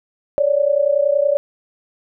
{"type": "tone pair together", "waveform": "sine", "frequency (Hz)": [556.7, 587.3], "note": ["C#5", "D5"], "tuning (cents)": [7, 0], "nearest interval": "minor second", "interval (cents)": 93, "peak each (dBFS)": -16, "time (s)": [0.38, 1.37], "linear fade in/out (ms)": 0, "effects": []}